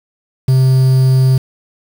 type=tone with quantisation; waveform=triangle; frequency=130.81 Hz; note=C3; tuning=in tune; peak=-5 dBFS; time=0.48-1.38 s; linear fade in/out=5 ms; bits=5; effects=none